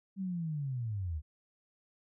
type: linear sweep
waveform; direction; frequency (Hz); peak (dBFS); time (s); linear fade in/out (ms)
sine; down; 197.3 to 71.2; -33; 0.16-1.22; 50
effects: none